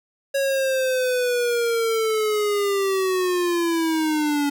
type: linear sweep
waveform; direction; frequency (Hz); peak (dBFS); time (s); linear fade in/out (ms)
square; down; 553 to 283.8; -20; 0.34-4.5; 10
effects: none